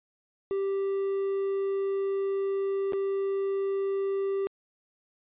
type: tone with dropouts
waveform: triangle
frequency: 392 Hz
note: G4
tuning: in tune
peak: -24 dBFS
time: 0.51-4.47 s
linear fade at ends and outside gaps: 0 ms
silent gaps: 2.923-2.933 s
effects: resampled to 8000 Hz